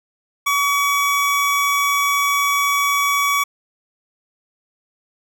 25% pulse tone, 1134 Hz, C#6, 39 cents sharp, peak -12 dBFS, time 0.46-3.44 s, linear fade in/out 10 ms, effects none

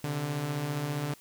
sawtooth beating tone pair, 131.6 / 146.6 Hz, C3 / D3, +10 / -3 cents, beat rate 15 Hz, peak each -34 / -27 dBFS, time 0.04-1.14 s, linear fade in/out 2 ms, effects white hiss -56 dBFS RMS until 1.2 s

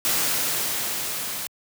white noise with level ramp, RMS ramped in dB -22 to -31 dBFS, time 0.05-1.47 s, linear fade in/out 0 ms, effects high-pass 80 Hz 12 dB/octave

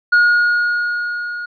triangle tone with level ramp, 1439 Hz, F#6, 49 cents flat, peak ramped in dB -6 to -22 dBFS, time 0.12-1.46 s, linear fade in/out 10 ms, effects resampled to 11025 Hz

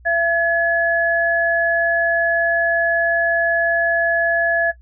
sine tone pair together, 674.6 / 1700 Hz, E5 / G#6, +40 / +40 cents, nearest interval octave + major third, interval 1600 cents, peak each -19 / -15 dBFS, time 0.05-4.72 s, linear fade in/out 20 ms, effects noise-tail reverb RT60 0.1 s tail -18 dB re dry + added 60 Hz sine -43 dBFS peak until 4.81 s

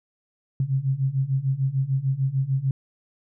sine beating tone pair, 130.8 / 137.5 Hz, C3 / C#3, 0 / -14 cents, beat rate 6.7 Hz, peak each -25 / -23 dBFS, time 0.6-2.71 s, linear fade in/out 2 ms, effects none

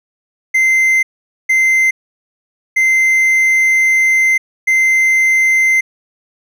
triangle tone bursts at uneven times, 2076 Hz, C7, 14 cents flat, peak -7 dBFS, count 4, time 0.54-1.03 / 1.49-1.91 / 2.76-4.38 / 4.67-5.81 s, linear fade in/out 10 ms, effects none

